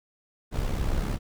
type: noise with amplitude modulation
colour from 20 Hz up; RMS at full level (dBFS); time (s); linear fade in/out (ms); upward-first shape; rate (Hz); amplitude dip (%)
brown; -24; 0.51-1.19; 50; sine; 66.7; 60
effects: none